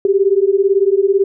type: beating tone pair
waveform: sine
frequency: 384.1 / 402.1 Hz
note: G4 / G4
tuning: -35 / +44 cents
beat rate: 18 Hz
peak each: -13 dBFS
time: 0.05-1.24 s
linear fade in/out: 2 ms
effects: none